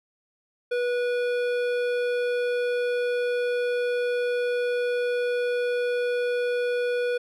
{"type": "tone with hard clipping", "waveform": "sine", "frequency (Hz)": 488, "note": "B4", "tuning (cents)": -21, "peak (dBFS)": -25, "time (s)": [0.71, 7.18], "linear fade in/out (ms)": 10, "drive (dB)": 13, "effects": []}